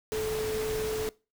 sine tone in noise, 434.5 Hz, A4, 22 cents flat, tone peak -29 dBFS, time 0.12-1.09 s, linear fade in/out 0 ms, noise pink, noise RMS -37 dBFS, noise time 0.12-1.09 s, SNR +5 dB, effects noise-tail reverb RT60 0.3 s tail -22 dB re dry

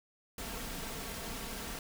pink noise with comb filter, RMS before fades -41 dBFS, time 0.38-1.79 s, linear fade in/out 2 ms, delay 4.4 ms, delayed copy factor +0.5, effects none

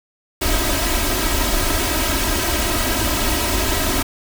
pink noise with comb filter, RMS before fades -19 dBFS, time 0.41-4.03 s, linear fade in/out 10 ms, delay 3.1 ms, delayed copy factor +0.9, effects none

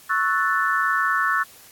sine chord, F# minor seventh, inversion second, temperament equal, 1108.7 / 1318.5 / 1480 / 1760 Hz, C#6 / E6 / F#6 / A6, 0 / 0 / 0 / 0 cents, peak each -24 dBFS, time 0.09-1.44 s, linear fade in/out 20 ms, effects white hiss -48 dBFS RMS until 1.71 s + AAC 64 kbps

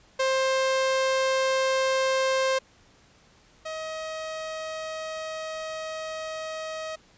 sawtooth tone pair in turn, 528 / 633.1 Hz, C5 / D#5, +16 / +30 cents, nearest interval minor third, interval 314 cents, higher second, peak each -18 / -28 dBFS, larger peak first, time 0.19-2.59 / 3.65-6.96 s, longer second, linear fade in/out 10 ms, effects pink hiss -58 dBFS RMS until 7.17 s + resampled to 16000 Hz

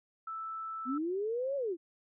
sine tone, 1318.5 Hz, E6, in tune, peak -37 dBFS, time 0.27-0.98 s, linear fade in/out 5 ms
sine linear two-way sweep, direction up then down, 240 to 570 to 313.1 Hz, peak -31 dBFS, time 0.85-1.77 s, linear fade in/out 50 ms, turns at 1.56 s
effects none

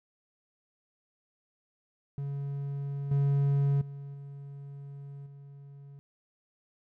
triangle tone with level steps, 140.4 Hz, C#3, 22 cents sharp, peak -30 / -21 / -37 / -39 / -44 dBFS, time 2.18-5.99 s, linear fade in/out 0 ms, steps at 3.11 / 3.81 / 4.14 / 5.26 s, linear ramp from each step 5 ms, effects none

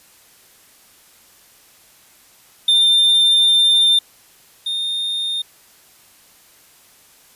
triangle tone pair in turn, 3597 / 3651 Hz, A7 / A#7, +37 / -37 cents, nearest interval unison, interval 26 cents, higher second, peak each -9 / -18 dBFS, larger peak first, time 2.68-3.99 / 4.66-5.42 s, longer first, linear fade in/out 5 ms, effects white hiss -50 dBFS RMS until 7.35 s + resampled to 32000 Hz

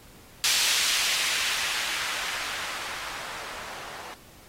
violet noise with low-pass filter sweep, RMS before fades -30 dBFS, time 0.44-4.14 s, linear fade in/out 0 ms, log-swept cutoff 3800 to 820 Hz, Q 0.83, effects pink hiss -52 dBFS RMS until 4.48 s + AAC 48 kbps

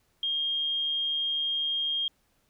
sine tone, 3226 Hz, G7, 49 cents sharp, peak -26 dBFS, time 0.23-2.08 s, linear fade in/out 2 ms, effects pink hiss -70 dBFS RMS until 2.49 s

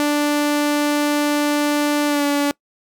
sawtooth tone with pitch glide, 293.7 to 287 Hz, D4 to D4, 0 to -40 cents, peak -12 dBFS, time 0-2.51 s, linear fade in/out 0 ms, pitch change -40 cents, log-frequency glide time 2.07-2.24 s, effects noise-tail reverb RT60 0.1 s tail -23 dB re dry

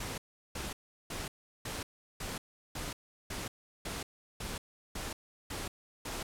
pink noise bursts, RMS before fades -39 dBFS, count 12, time 0-6.23 s, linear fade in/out 5 ms, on 180 ms, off 370 ms, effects low-pass 12000 Hz 12 dB/octave

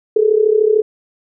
sine tone with amplitude modulation, 430 Hz, A4, 40 cents flat, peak -6 dBFS, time 0.16-0.82 s, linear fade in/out 5 ms, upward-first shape sine, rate 33.4 Hz, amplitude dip 80%, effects none

